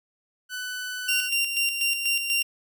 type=tone; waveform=sawtooth; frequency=1497 Hz; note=F#6; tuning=20 cents sharp; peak=-27 dBFS; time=0.49-1.3 s; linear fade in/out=50 ms
type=tone with tremolo; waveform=sawtooth; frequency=2770 Hz; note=F7; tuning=15 cents flat; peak=-18 dBFS; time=1.08-2.43 s; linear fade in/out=10 ms; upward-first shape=square; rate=4.1 Hz; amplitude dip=50%
effects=none